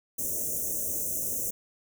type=band-stop noise; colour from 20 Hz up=white; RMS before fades=-31 dBFS; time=0.18-1.51 s; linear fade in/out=10 ms; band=640 to 5900 Hz; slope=96 dB/octave; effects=none